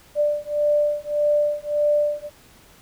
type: beating tone pair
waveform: sine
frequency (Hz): 590 / 591.7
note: D5 / D5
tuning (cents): +8 / +13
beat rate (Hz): 1.7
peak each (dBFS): -21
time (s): 0.15-2.3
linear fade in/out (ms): 50
effects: pink hiss -51 dBFS RMS until 2.81 s